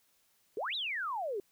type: exponential two-way sweep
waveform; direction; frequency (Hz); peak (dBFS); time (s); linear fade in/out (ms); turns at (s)
sine; up then down; 375 to 4031 to 375; -33; 0.57-1.4; 2; 0.75
effects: white hiss -71 dBFS RMS until 1.51 s